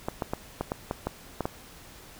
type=clicks; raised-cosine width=1 ms; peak=-14 dBFS; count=9; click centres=0.085 / 0.222 / 0.335 / 0.61 / 0.719 / 0.911 / 1.07 / 1.407 / 1.455 s; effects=pink hiss -49 dBFS RMS until 2.19 s